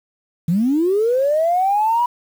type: linear sweep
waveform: sine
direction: up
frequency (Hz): 156.2 to 981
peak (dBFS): -13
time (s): 0.48-2.06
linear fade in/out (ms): 5
effects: tanh soft clip ceiling -9 dBFS + 7-bit